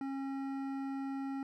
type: tone with hard clipping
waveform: sine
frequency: 271.9 Hz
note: C#4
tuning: 33 cents flat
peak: -38 dBFS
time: 0.01-1.43 s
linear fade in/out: 2 ms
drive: 12 dB
effects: none